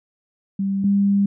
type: tone pair in turn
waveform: sine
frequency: 196 / 199.77 Hz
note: G3 / G3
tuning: 0 / +33 cents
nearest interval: unison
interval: 33 cents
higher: second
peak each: -19 / -14 dBFS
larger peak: second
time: 0.59-0.84 / 0.84-1.26 s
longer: second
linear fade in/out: 5 ms
effects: none